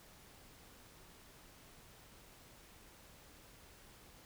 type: silence
effects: pink hiss -60 dBFS RMS until 4.25 s